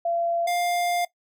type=tone pair in turn; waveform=sine / square; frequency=682 / 702.4 Hz; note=F5 / F5; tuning=-41 / +10 cents; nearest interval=minor second; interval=51 cents; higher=second; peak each=-22 / -23 dBFS; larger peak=first; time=0.05-0.47 / 0.47-1.05 s; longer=second; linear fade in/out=5 ms; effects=noise-tail reverb RT60 0.1 s tail -18 dB re dry